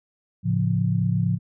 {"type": "chord", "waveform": "sine", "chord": "A augmented", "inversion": "none", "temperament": "equal", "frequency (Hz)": [110, 138.59, 174.61], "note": ["A2", "C#3", "E#3"], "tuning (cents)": [0, 0, 0], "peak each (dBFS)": [-23, -25, -23], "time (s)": [0.43, 1.39], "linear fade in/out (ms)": 50, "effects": []}